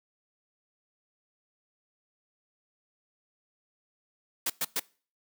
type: noise bursts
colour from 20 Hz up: white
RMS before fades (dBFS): -29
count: 3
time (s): 4.46-4.797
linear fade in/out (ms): 5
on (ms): 39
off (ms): 110
effects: noise-tail reverb RT60 0.4 s tail -23 dB re dry + high-pass 150 Hz 12 dB/octave